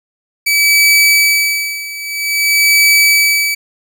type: tone with tremolo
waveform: sawtooth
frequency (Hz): 2295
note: D7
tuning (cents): -40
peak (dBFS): -3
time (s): 0.46-3.55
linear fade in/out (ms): 10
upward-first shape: sine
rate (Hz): 0.51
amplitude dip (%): 85
effects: none